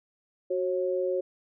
sine tone pair together, 370 / 543.4 Hz, F#4 / C#5, 0 / -35 cents, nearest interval perfect fifth, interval 665 cents, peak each -28 dBFS, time 0.5-1.21 s, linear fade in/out 10 ms, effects none

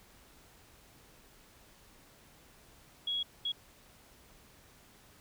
sine tone bursts at uneven times, 3328 Hz, G#7, 3 cents sharp, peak -31 dBFS, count 2, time 3.07-3.23 / 3.45-3.52 s, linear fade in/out 5 ms, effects pink hiss -60 dBFS RMS until 5.2 s

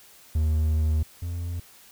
triangle tone pair in turn, 77.78 / 86.08 Hz, D#2 / F2, 0 / -25 cents, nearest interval major second, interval 175 cents, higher second, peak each -18 / -26 dBFS, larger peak first, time 0.35-1.03 / 1.22-1.6 s, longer first, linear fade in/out 5 ms, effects white hiss -52 dBFS RMS until 1.91 s

